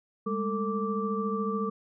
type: tone cluster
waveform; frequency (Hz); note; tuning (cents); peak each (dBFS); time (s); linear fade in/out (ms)
sine; 201.3 / 215.2 / 448 / 1169; G3 / A3 / A4 / D6; +46 / -38 / +31 / -8; -31 / -37 / -32 / -33; 0.26-1.7; 10
effects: none